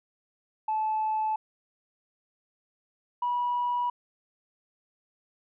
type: tone pair in turn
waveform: sine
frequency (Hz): 868 / 973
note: A5 / B5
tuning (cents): -24 / -26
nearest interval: major second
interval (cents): 198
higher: second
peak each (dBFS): -24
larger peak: neither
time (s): 0.68-1.36 / 3.22-3.9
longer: neither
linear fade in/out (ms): 5
effects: tanh soft clip ceiling -21 dBFS